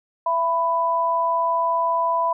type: tone pair together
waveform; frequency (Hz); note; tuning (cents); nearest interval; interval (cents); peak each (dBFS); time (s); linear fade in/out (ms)
sine; 668.6 / 994; E5 / B5; +24 / +11; perfect fifth; 687; -24 / -19; 0.26-2.33; 5
effects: none